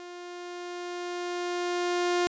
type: tone with level ramp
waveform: sawtooth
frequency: 353.1 Hz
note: F4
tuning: 19 cents sharp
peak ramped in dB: -37 to -19 dBFS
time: 0-2.27 s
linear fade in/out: 0 ms
effects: resampled to 16000 Hz